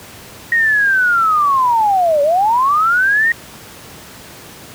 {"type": "linear two-way sweep", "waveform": "sine", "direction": "down then up", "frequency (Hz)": [1884, 559, 1884], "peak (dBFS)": -10, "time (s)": [0.52, 3.32], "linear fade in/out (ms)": 2, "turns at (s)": 2.22, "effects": ["pink hiss -36 dBFS RMS until 4.74 s", "high-pass 80 Hz 12 dB/octave"]}